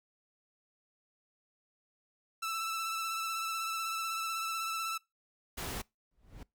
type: tone with vibrato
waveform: sawtooth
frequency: 1324 Hz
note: E6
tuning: 7 cents sharp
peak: -30 dBFS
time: 2.42-4.98 s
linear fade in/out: 10 ms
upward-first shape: sine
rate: 16 Hz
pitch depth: 24 cents each way
type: noise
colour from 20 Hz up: pink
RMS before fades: -39 dBFS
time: 5.57-5.82 s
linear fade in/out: 10 ms
type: noise with exponential growth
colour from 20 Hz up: brown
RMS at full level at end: -40 dBFS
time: 6.11-6.43 s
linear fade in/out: 2 ms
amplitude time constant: 69 ms
effects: noise-tail reverb RT60 0.2 s tail -23 dB re dry